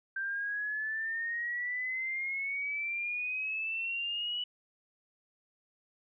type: exponential sweep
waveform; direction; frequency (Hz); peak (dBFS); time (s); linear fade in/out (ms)
sine; up; 1568 to 2960; -32; 0.16-4.44; 5
effects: none